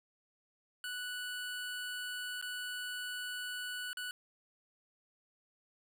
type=tone with dropouts; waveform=25% pulse; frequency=1480 Hz; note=F#6; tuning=in tune; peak=-35 dBFS; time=0.84-4.11 s; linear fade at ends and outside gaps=1 ms; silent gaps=2.414-2.425 / 3.931-3.971 s; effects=none